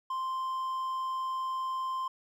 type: tone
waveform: triangle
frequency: 1045 Hz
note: C6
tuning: 2 cents flat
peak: -29 dBFS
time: 0.1-2.08 s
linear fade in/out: 5 ms
effects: none